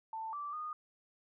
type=tone with pitch steps; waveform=sine; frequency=888 / 1166 / 1229 Hz; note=A5 / D6 / D#6; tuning=+16 / -13 / -22 cents; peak=-38 dBFS; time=0.13-0.73 s; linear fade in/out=2 ms; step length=200 ms; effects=none